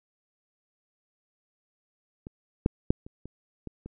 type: clicks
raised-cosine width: 3 ms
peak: -26 / -8 / -7 / -30 / -28 / -24 / -27 dBFS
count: 7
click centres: 2.269 / 2.661 / 2.905 / 3.065 / 3.256 / 3.673 / 3.86 s
effects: none